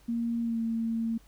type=tone with pitch glide; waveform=sine; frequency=233.1 to 227.4 Hz; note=A#3 to A#3; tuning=0 to -43 cents; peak=-27 dBFS; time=0.08-1.18 s; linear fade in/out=10 ms; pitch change=-43 cents; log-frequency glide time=0.42-0.59 s; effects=added 50 Hz sine -57 dBFS peak until 1.27 s + pink hiss -62 dBFS RMS until 1.27 s